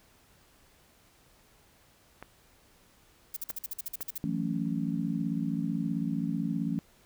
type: clicks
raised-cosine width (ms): 0.5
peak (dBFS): -27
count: 3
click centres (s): 2.226 / 3.502 / 4.007
type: noise bursts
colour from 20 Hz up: violet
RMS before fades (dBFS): -35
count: 12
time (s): 3.34-4.18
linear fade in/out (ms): 5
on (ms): 26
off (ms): 48
type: chord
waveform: sine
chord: F# minor seventh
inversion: third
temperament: just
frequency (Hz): 166.5 / 185 / 222 / 277.5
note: E3 / F#3 / A3 / C#4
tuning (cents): +18 / 0 / +16 / +2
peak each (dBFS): -33 / -36 / -33 / -34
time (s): 4.24-6.79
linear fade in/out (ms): 0
effects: pink hiss -62 dBFS RMS until 7.05 s